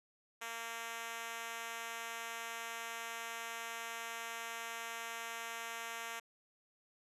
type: tone with high-pass filter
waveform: 5% pulse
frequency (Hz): 230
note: A#3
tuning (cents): -23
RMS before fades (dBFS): -44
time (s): 0.41-6.2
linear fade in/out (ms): 10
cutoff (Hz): 600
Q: 0.63
effects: resampled to 32000 Hz